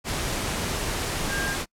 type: tone in noise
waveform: sine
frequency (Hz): 1608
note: G6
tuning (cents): +44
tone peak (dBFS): -28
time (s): 1.28-1.57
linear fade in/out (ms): 50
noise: pink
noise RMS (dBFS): -28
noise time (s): 0.04-1.66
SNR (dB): -3
effects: noise-tail reverb RT60 0.1 s tail -26 dB re dry + low-pass 11000 Hz 12 dB/octave